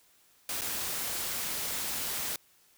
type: noise with dropouts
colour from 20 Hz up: white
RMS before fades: -34 dBFS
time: 0.49-2.36 s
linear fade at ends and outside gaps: 2 ms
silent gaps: 0.611-0.617 s
effects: white hiss -64 dBFS RMS until 2.77 s